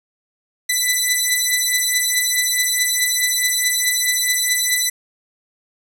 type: beating tone pair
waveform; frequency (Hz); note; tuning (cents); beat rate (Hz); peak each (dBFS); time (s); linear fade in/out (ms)
10% pulse; 1990 / 1994.7; B6 / B6; +13 / +17; 4.7; -10; 0.69-4.9; 10
effects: none